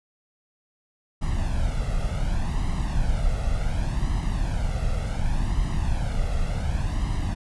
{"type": "noise with flanger", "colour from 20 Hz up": "brown", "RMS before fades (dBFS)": -24, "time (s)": [1.21, 7.35], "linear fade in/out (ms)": 20, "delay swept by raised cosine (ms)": [1, 1.51], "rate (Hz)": 0.68, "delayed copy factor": 0.7, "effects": ["resampled to 24000 Hz"]}